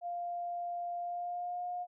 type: tone with pitch glide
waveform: sine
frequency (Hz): 698.5 to 713.6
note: F5 to F5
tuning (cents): 0 to +37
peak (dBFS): -35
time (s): 0.01-1.87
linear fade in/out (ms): 50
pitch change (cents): +37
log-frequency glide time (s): 0.98-1.65
effects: none